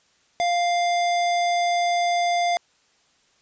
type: tone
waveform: square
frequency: 698.5 Hz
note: F5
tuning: in tune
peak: -20 dBFS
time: 0.4-2.57 s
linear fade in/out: 0 ms
effects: white hiss -62 dBFS RMS until 3.41 s + resampled to 16000 Hz